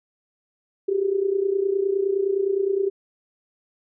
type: tone with amplitude modulation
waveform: sine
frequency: 392 Hz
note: G4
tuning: in tune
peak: -16 dBFS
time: 0.88-2.9 s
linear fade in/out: 10 ms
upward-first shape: sine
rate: 29.7 Hz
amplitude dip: 75%
effects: none